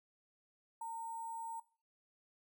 sine tone with sample-and-hold, 910 Hz, A#5, 42 cents flat, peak -40 dBFS, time 0.81-1.6 s, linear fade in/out 5 ms, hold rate 8820 Hz, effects noise-tail reverb RT60 0.4 s tail -22 dB re dry

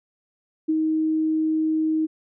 sine tone with ADSR envelope, 314.9 Hz, D#4, 21 cents sharp, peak -17 dBFS, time 0.68-2.07 s, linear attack 16 ms, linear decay 33 ms, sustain -2 dB, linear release 23 ms, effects none

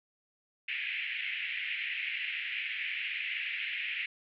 white band-pass noise, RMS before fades -36 dBFS, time 0.68-4.06 s, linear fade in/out 5 ms, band 1900 to 2800 Hz, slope 48 dB/octave, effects none

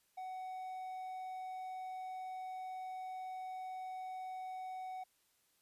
triangle tone, 747 Hz, F#5, 16 cents sharp, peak -40 dBFS, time 0.17-5.04 s, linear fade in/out 10 ms, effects white hiss -75 dBFS RMS until 5.61 s + resampled to 32000 Hz

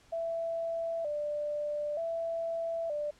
sine tone with vibrato, 627 Hz, D#5, 13 cents sharp, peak -31 dBFS, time 0.12-3.11 s, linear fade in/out 10 ms, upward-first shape square, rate 0.54 Hz, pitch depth 100 cents each way, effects pink hiss -62 dBFS RMS until 3.19 s + low-pass 8000 Hz 12 dB/octave

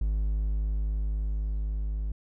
triangle tone with level ramp, 51.91 Hz, G#1, in tune, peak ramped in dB -22 to -26 dBFS, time 0.01-2.12 s, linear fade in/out 5 ms, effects none

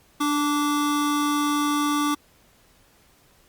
square tone pair together, 293.7 / 1160.6 Hz, D4 / D6, 0 / -21 cents, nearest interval 2 octaves, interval 2379 cents, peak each -23 / -26 dBFS, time 0.2-2.15 s, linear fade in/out 10 ms, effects pink hiss -58 dBFS RMS until 3.48 s + Opus 48 kbps

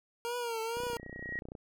25% pulse tone with vibrato, 466.2 Hz, A#4, in tune, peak -30 dBFS, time 0.25-0.97 s, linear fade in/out 0 ms, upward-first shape triangle, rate 2.1 Hz, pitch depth 92 cents each way
sine tone with exponential growth, 1897 Hz, A#6, 30 cents sharp, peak -33 dBFS, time 0.6-1.39 s, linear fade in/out 0 ms, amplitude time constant 170 ms
click train, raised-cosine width 2 ms, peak -31 dBFS, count 25, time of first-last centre 0.77-1.552 s, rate 30.7 Hz
effects none

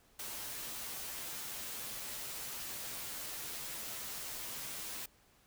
white noise with comb filter, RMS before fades -43 dBFS, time 0.19-5.06 s, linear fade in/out 5 ms, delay 11 ms, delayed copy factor -0.65, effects pink hiss -67 dBFS RMS until 5.46 s

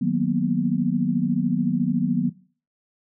sine chord, B major seventh, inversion first, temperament equal, 155.56 / 185 / 233.1 / 246.9 Hz, D#3 / F#3 / A#3 / B3, 0 / 0 / 0 / 0 cents, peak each -27 / -23 / -25 / -24 dBFS, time 0.01-2.3 s, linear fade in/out 10 ms, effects noise-tail reverb RT60 0.4 s tail -18 dB re dry

